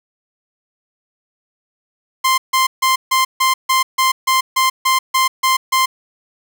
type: tone bursts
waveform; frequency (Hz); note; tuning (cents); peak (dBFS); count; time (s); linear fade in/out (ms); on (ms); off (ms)
sawtooth; 1046.5; C6; 0; -8; 13; 2.24-5.86; 10; 140; 150
effects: none